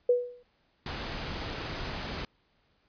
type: tone with exponential decay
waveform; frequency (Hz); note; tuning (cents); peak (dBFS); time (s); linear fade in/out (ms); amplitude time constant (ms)
sine; 489.7; B4; -15; -17; 0.09-0.43; 5; 73
type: noise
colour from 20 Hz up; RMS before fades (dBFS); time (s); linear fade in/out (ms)
pink; -36; 0.86-2.25; 2
effects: pink hiss -70 dBFS RMS until 2.88 s + resampled to 11025 Hz